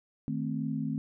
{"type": "chord", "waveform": "sine", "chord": "A diminished", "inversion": "second", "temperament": "equal", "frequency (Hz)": [155.56, 220, 261.6], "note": ["Eb3", "A3", "C4"], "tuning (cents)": [0, 0, 0], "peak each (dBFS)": -34, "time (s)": [0.28, 0.98], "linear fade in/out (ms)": 0, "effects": []}